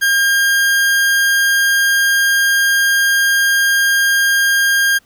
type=tone; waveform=40% pulse; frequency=1610 Hz; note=G6; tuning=46 cents sharp; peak=-10 dBFS; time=0.01-4.99 s; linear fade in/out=20 ms; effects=pink hiss -54 dBFS RMS until 5.05 s